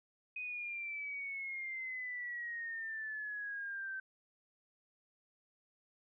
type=exponential sweep; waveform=sine; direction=down; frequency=2510 to 1544 Hz; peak=-39 dBFS; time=0.36-4 s; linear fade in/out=5 ms; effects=none